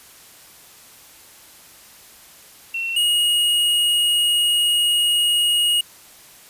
sine / square tone pair in turn, 2716 / 2878 Hz, F7 / F#7, -49 / -49 cents, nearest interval minor second, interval 100 cents, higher second, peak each -22 / -16 dBFS, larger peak second, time 2.74-2.96 / 2.96-5.81 s, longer second, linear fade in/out 5 ms, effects white hiss -46 dBFS RMS until 6.49 s + resampled to 32000 Hz

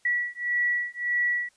sine beating tone pair, 1940 / 1941.7 Hz, B6 / B6, -31 / -30 cents, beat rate 1.7 Hz, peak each -27 dBFS, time 0.05-1.49 s, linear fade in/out 5 ms, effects white hiss -64 dBFS RMS until 1.56 s + resampled to 22050 Hz

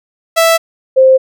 sawtooth / sine tone pair in turn, 659.3 / 524.6 Hz, E5 / C5, 0 / +4 cents, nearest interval major third, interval 396 cents, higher first, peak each -3 dBFS, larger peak neither, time 0.36-0.58 / 0.96-1.18 s, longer neither, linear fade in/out 20 ms, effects none

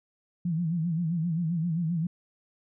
sine tone with vibrato, 167 Hz, E3, 23 cents sharp, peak -25 dBFS, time 0.45-2.07 s, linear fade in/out 5 ms, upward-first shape sine, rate 7.6 Hz, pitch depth 110 cents each way, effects none

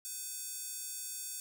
square tone with high-pass filter, 507 Hz, B4, 45 cents sharp, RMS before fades -42 dBFS, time 0.05-1.4 s, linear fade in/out 0 ms, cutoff 7600 Hz, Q 1.7, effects none

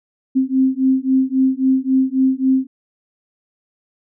sine beating tone pair, 261.2 / 264.9 Hz, C4 / C4, -3 / +22 cents, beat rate 3.7 Hz, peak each -16 / -16 dBFS, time 0.35-2.67 s, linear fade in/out 20 ms, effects none

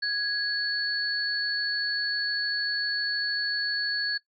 sine tone pair together, 1661.2 / 4427 Hz, G#6 / C#8, 0 / -3 cents, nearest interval octave + perfect fourth, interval 1697 cents, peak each -28 dBFS, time 0.02-4.18 s, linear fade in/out 10 ms, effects noise-tail reverb RT60 0.1 s tail -18 dB re dry

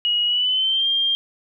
sine tone with pitch glide, 2899 to 3198 Hz, F#7 to G7, -36 to +34 cents, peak -17 dBFS, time 0.05-1.15 s, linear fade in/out 0 ms, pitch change +170 cents, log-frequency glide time 0.26-0.87 s, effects none

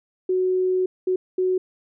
sine tone bursts at uneven times, 370 Hz, F#4, in tune, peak -18 dBFS, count 3, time 0.29-0.86 / 1.07-1.16 / 1.38-1.58 s, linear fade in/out 5 ms, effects none

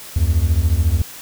triangle beating tone pair, 73.42 / 87.42 Hz, D2 / F2, 0 / +2 cents, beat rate 14 Hz, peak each -14 dBFS, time 0.16-1.02 s, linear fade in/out 5 ms, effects white hiss -36 dBFS RMS until 1.21 s

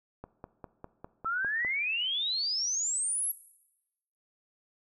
click train, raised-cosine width 1 ms, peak -27 dBFS, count 8, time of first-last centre 0.24-1.648 s, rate 4.97 Hz
sine exponential sweep, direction up, 1300 to 11540 Hz, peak -28 dBFS, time 1.25-3.32 s, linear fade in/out 10 ms
effects noise-tail reverb RT60 0.9 s tail -17 dB re dry

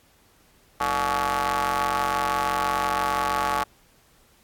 sawtooth ring-modulated tone, 135.2 Hz, C#3, 43 cents flat, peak -15 dBFS, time 0.8-3.64 s, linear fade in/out 10 ms, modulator 991 Hz, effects pink hiss -59 dBFS RMS until 4.43 s + AAC 64 kbps

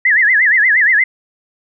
sine tone with vibrato, 1860 Hz, A#6, 4 cents flat, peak -8 dBFS, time 0.05-1.04 s, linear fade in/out 5 ms, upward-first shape sine, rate 8.5 Hz, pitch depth 200 cents each way, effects none

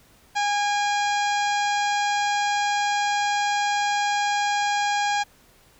harmonic tone with a mistuned harmonic, 820 Hz, G#5, 22 cents flat, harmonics 1 / 2 / 3 / 4 / 5 / 6 / 7 / 8 / 9, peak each -22 / -28 / -32 / -34 / -36 / -38 / -39 / -40 / -41 dBFS, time 0.35-5.24 s, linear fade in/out 20 ms, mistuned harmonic 3, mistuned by -33 cents, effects pink hiss -56 dBFS RMS until 5.79 s

